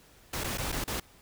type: noise with dropouts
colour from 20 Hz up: pink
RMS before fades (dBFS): -33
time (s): 0.33-1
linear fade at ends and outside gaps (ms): 5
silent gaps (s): 0.438-0.442 / 0.575-0.581 / 0.719-0.724 / 0.841-0.877
effects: pink hiss -58 dBFS RMS until 1.21 s